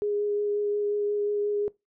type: tone with vibrato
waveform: sine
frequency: 412.9 Hz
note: G#4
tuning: 10 cents flat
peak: -24 dBFS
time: 0.02-1.68 s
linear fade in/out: 0 ms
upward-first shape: sine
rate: 5.6 Hz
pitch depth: 10 cents each way
effects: noise-tail reverb RT60 0.2 s tail -21 dB re dry